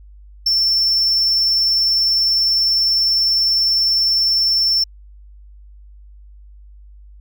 triangle tone, 5390 Hz, E8, 38 cents sharp, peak -12 dBFS, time 0.46-4.84 s, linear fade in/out 5 ms, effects added 50 Hz sine -39 dBFS peak until 7.2 s

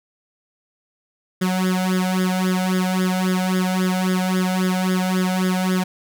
sawtooth tone with flanger, 185 Hz, F#3, in tune, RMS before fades -20 dBFS, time 1.41-5.84 s, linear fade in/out 10 ms, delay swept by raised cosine 0.58 to 1.41 ms, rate 3.7 Hz, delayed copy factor +1, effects none

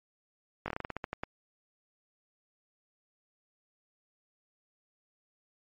slowing click train, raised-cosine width 0.5 ms, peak -19 dBFS, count 12, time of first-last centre 0.66-1.235 s, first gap 20 ms, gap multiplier 1.18, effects MP3 48 kbps

